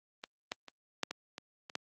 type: clicks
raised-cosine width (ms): 0.2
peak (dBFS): -24 / -17 / -29 / -13 / -20 / -24 / -28 / -16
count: 8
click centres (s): 0.239 / 0.519 / 0.683 / 1.033 / 1.11 / 1.381 / 1.698 / 1.754
effects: high-pass 200 Hz 12 dB/octave + Opus 32 kbps